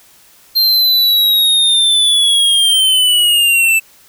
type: linear sweep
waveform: square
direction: down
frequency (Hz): 4186 to 2637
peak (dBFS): -9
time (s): 0.55-3.8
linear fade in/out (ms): 20
effects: white hiss -46 dBFS RMS until 4.08 s